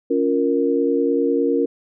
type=chord; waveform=sine; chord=Bb minor; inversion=first; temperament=just; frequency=279.7 / 349.6 / 466.2 Hz; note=Db4 / F4 / Bb4; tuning=+16 / +2 / 0 cents; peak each=-20 / -22 / -19 dBFS; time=0.1-1.66 s; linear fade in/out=10 ms; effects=none